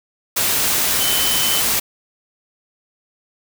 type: tone in noise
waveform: sine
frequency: 3049 Hz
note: G7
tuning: 49 cents flat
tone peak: -22 dBFS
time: 1-1.61 s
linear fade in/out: 10 ms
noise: white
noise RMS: -18 dBFS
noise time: 0.36-1.8 s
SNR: -7 dB
effects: none